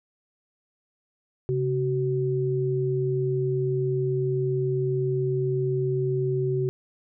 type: tone pair together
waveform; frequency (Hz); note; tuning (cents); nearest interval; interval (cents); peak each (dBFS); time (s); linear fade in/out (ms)
sine; 134.6 / 376.3; C3 / F#4; +49 / +29; octave + tritone; 1780; -25; 1.49-6.69; 0
effects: none